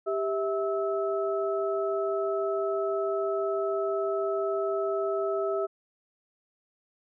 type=tone cluster; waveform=sine; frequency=394.9 / 651 / 1301 Hz; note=G4 / E5 / E6; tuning=+13 / -22 / -23 cents; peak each=-28 / -30 / -35 dBFS; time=0.06-5.67 s; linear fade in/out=20 ms; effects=none